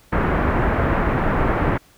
pink low-pass noise, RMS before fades -19 dBFS, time 0.12-1.78 s, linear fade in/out 10 ms, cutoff 1800 Hz, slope 24 dB/octave, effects pink hiss -53 dBFS RMS until 1.97 s

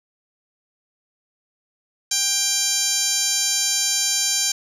10% pulse tone with band-pass filter, 790 Hz, G5, 13 cents sharp, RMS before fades -21 dBFS, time 2.11-4.52 s, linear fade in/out 5 ms, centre 7000 Hz, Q 8, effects none

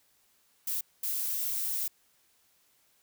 violet noise bursts at uneven times, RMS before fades -32 dBFS, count 2, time 0.67-0.81 / 1.03-1.88 s, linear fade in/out 5 ms, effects white hiss -68 dBFS RMS until 3.02 s

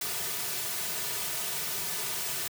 white noise with comb filter, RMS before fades -33 dBFS, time 0.01-2.48 s, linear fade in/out 5 ms, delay 3.7 ms, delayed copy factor -0.85, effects high-pass 100 Hz 12 dB/octave

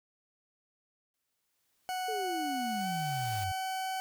white noise with exponential growth, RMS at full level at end -45 dBFS, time 1.14-3.44 s, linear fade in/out 1 ms, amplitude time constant 500 ms
40% pulse tone with pitch glide, 740 to 756.9 Hz, F#5 to F#5, 0 to +39 cents, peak -32 dBFS, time 1.89-4 s, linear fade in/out 0 ms, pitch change +39 cents, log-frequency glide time 2.79-2.87 s
sine exponential sweep, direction down, 452.8 to 89 Hz, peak -35 dBFS, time 2.08-3.52 s, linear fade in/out 5 ms
effects none

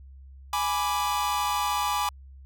45% pulse chord, G# diminished, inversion none, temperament equal, 830.6 / 987.8 / 1174.7 Hz, G#5 / B5 / D6, 0 / 0 / 0 cents, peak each -29 dBFS, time 0.53-2.09 s, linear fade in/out 2 ms, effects added 67 Hz sine -44 dBFS peak until 2.45 s

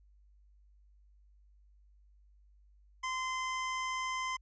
25% pulse tone, 1034 Hz, C6, 21 cents flat, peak -30 dBFS, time 3.03-4.37 s, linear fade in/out 10 ms, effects added 50 Hz sine -60 dBFS peak until 4.41 s + resampled to 16000 Hz

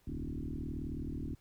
sine tone with frequency modulation, 110 Hz, A2, in tune, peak -36 dBFS, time 0.07-1.35 s, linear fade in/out 5 ms, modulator 38.8 Hz, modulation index 5.4, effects pink hiss -70 dBFS RMS until 1.4 s

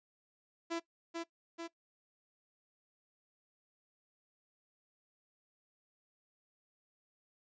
sawtooth tone with echo, 334.7 Hz, E4, 26 cents sharp, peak -31 dBFS, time 0.7-0.8 s, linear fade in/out 20 ms, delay 440 ms, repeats 2, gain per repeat -3 dB, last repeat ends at 1.68 s, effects noise-tail reverb RT60 0.1 s tail -18 dB re dry + resampled to 16000 Hz

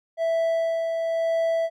triangle tone with tremolo, 659.3 Hz, E5, in tune, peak -18 dBFS, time 0.17-1.7 s, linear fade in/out 50 ms, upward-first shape sine, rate 0.99 Hz, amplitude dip 35%, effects none

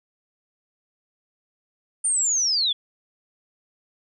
sine linear sweep, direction down, 9100 to 3322 Hz, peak -19 dBFS, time 2.04-2.73 s, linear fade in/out 10 ms, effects none

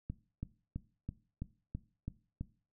click train, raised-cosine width 5 ms, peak -26 dBFS, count 8, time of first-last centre 0.1-2.41 s, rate 3.03 Hz, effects noise-tail reverb RT60 0.4 s tail -18 dB re dry

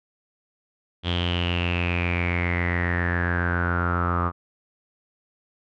sawtooth tone with low-pass filter sweep, 87.31 Hz, F2, in tune, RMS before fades -24 dBFS, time 1.03-4.32 s, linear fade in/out 50 ms, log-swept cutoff 3300 to 1200 Hz, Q 9.8, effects none

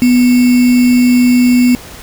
sine tone with sample-and-hold, 246.9 Hz, B3, in tune, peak -5 dBFS, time 0.02-1.75 s, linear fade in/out 0 ms, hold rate 2450 Hz, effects pink hiss -32 dBFS RMS until 2.02 s

